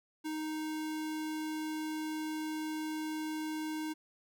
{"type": "tone", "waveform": "square", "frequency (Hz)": 311, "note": "D#4", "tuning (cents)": -1, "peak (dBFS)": -36, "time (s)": [0.24, 3.94], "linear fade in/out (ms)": 20, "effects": []}